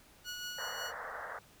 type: tone with tremolo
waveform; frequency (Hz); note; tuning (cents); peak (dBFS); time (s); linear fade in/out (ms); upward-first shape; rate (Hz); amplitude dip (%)
15% pulse; 1459; F#6; -25; -32; 0.24-0.93; 50; sine; 5.5; 30
type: band-pass noise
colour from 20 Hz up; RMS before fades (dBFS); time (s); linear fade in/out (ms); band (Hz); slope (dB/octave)
white; -43; 0.58-1.39; 5; 450 to 1900; 96
effects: pink hiss -61 dBFS RMS until 1.6 s